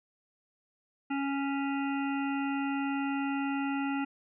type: harmonic tone with a mistuned harmonic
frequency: 276.9 Hz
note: C#4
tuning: 2 cents flat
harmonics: 1 / 3 / 5 / 7 / 9 / 10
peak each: -30 / -37 / -40 / -45 / -45 / -45 dBFS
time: 1.1-4.05 s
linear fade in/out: 10 ms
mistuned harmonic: 7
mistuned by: +20 cents
effects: none